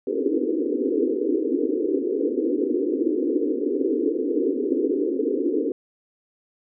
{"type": "band-pass noise", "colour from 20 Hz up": "pink", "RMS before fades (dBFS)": -23, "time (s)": [0.07, 5.72], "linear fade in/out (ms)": 2, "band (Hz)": [260, 480], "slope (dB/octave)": 96, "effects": []}